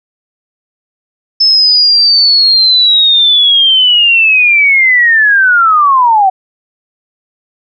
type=linear sweep; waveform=sine; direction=down; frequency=5260 to 740 Hz; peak=-4 dBFS; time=1.4-6.3 s; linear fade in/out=10 ms; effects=none